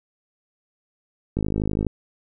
click train, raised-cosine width 3 ms, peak -11 dBFS, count 27, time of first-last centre 1.37-1.867 s, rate 52.3 Hz, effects none

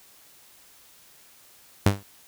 sawtooth tone with exponential decay, 100 Hz, G2, 35 cents sharp, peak -9 dBFS, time 1.86-2.03 s, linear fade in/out 5 ms, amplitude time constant 36 ms, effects white hiss -54 dBFS RMS until 2.27 s

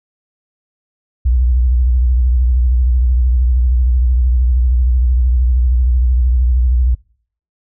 sine tone with vibrato, 61.74 Hz, B1, in tune, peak -9 dBFS, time 1.25-6.95 s, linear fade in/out 10 ms, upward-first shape sine, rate 13 Hz, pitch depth 110 cents each way, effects noise-tail reverb RT60 0.6 s tail -26 dB re dry

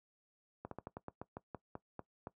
slowing click train, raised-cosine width 1 ms, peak -29 dBFS, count 12, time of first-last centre 0.65-2.271 s, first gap 63 ms, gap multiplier 1.16, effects noise-tail reverb RT60 0.1 s tail -18 dB re dry + high-pass 80 Hz 12 dB/octave

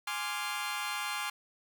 20% pulse chord, D half-diminished seventh, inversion second, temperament equal, 830.6 / 1046.5 / 1174.7 / 1396.9 Hz, Ab5 / C6 / D6 / F6, 0 / 0 / 0 / 0 cents, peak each -34 / -34 / -35 / -34 dBFS, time 0.07-1.3 s, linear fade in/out 5 ms, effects none

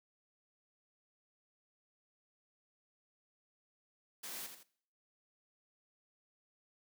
white noise with echo, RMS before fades -45 dBFS, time 4.23-4.47 s, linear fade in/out 10 ms, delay 82 ms, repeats 2, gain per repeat -7 dB, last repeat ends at 4.634 s, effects noise-tail reverb RT60 0.6 s tail -21 dB re dry + high-pass 150 Hz 12 dB/octave

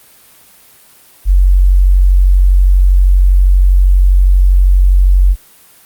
sine tone, 46.25 Hz, F#1, in tune, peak -4 dBFS, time 1.25-5.36 s, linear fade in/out 50 ms, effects white hiss -43 dBFS RMS until 5.85 s + Opus 32 kbps

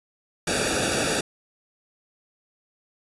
pink noise with comb filter, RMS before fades -24 dBFS, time 0.47-1.21 s, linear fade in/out 5 ms, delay 0.96 ms, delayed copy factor -1, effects resampled to 24000 Hz

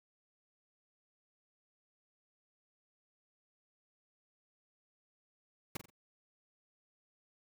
pink noise with echo, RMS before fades -39 dBFS, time 5.75-5.77 s, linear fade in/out 5 ms, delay 44 ms, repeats 3, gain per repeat -9 dB, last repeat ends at 5.902 s, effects none

